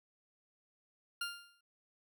20% pulse tone with exponential decay, 1400 Hz, F6, 4 cents sharp, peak -29 dBFS, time 1.21-1.61 s, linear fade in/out 5 ms, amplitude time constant 85 ms, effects none

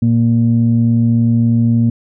sine tone pair together, 116.55 / 233.1 Hz, A#2 / A#3, 0 / 0 cents, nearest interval octave, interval 1200 cents, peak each -11 dBFS, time 0.02-1.9 s, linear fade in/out 5 ms, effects tanh soft clip ceiling -3 dBFS

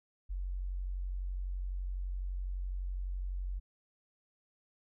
sine tone, 45.95 Hz, F#1, 11 cents flat, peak -34 dBFS, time 0.29-3.6 s, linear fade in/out 20 ms, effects none

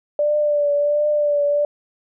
sine tone with vibrato, 587.3 Hz, D5, in tune, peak -15 dBFS, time 0.19-1.65 s, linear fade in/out 2 ms, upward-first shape triangle, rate 1.4 Hz, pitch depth 35 cents each way, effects none

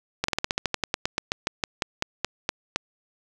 slowing click train, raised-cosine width 0.2 ms, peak -6 dBFS, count 21, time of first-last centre 0.24-2.76 s, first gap 44 ms, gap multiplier 1.1, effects none

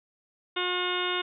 harmonic tone, 360 Hz, F#4, 47 cents flat, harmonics 1 / 2 / 3 / 4 / 5 / 6 / 7 / 8 / 9 / 10, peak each -32 / -39 / -34 / -34 / -43 / -36 / -43 / -34 / -41 / -34 dBFS, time 0.56-1.22 s, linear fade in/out 10 ms, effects none

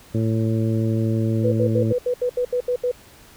harmonic tone, 111.7 Hz, A2, 27 cents sharp, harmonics 1 / 2 / 3 / 4 / 5, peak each -20 / -24 / -26 / -32 / -33 dBFS, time 0.14-1.93 s, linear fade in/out 10 ms
sine tone bursts, 493.9 Hz, B4, in tune, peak -18 dBFS, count 10, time 1.44-2.915 s, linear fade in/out 5 ms, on 80 ms, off 75 ms
effects pink hiss -48 dBFS RMS until 3.36 s

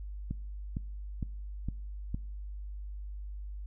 click train, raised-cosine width 5 ms, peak -22 dBFS, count 5, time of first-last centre 0.31-2.145 s, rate 2.18 Hz, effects noise-tail reverb RT60 0.7 s tail -24 dB re dry + added 50 Hz sine -38 dBFS peak until 3.66 s

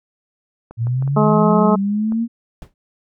clicks, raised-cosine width 1 ms, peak -22 dBFS, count 10, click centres 0.71 / 0.87 / 1.024 / 1.077 / 1.244 / 1.3 / 1.332 / 1.51 / 1.588 / 2.122 s
sine linear sweep, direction up, 112.2 to 235.4 Hz, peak -16 dBFS, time 0.77-2.28 s, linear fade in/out 50 ms
harmonic tone, 212.8 Hz, G#3, 42 cents sharp, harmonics 1 / 2 / 3 / 4 / 5 / 6, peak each -15 / -18 / -20 / -21 / -22 / -23 dBFS, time 1.16-1.76 s, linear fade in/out 10 ms
brown noise with exponential decay, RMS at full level -32 dBFS, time 2.62-2.74 s, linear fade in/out 1 ms, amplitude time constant 25 ms
effects none

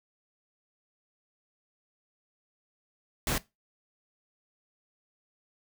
pink noise, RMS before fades -29 dBFS, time 3.27-3.38 s, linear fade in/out 2 ms, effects noise-tail reverb RT60 0.2 s tail -18 dB re dry

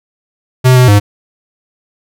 square tone with pitch steps, 127.9 / 126.2 / 102.5 Hz, C3 / B2 / G#2, -39 / +38 / -22 cents, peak -4 dBFS, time 0.64-1 s, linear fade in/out 20 ms, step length 120 ms, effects none

